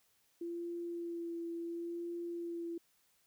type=tone with vibrato; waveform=sine; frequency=340.2 Hz; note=F4; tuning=45 cents flat; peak=-38 dBFS; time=0.41-2.78 s; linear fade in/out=5 ms; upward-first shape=sine; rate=0.71 Hz; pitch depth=17 cents each way; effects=white hiss -73 dBFS RMS until 3.26 s